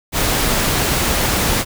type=noise; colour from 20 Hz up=pink; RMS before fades=-17 dBFS; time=0.12-1.65 s; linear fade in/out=50 ms; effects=none